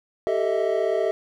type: tone cluster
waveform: triangle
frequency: 388.5 / 442.6 / 623 / 658 Hz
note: G4 / A4 / D#5 / E5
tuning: -16 / +10 / +2 / -3 cents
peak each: -24 dBFS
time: 0.27-1.11 s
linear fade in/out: 0 ms
effects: none